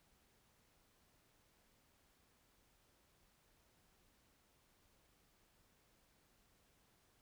silence, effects pink hiss -74 dBFS RMS until 7.21 s

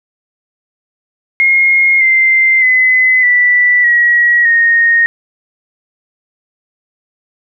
sine tone with pitch steps, 2146 / 2085 / 2026 / 1967.9 / 1911.9 / 1857.4 Hz, C7 / C7 / B6 / B6 / A#6 / A#6, +43 / -7 / +44 / -7 / +43 / -7 cents, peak -6 dBFS, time 1.4-5.06 s, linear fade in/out 0 ms, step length 610 ms, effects none

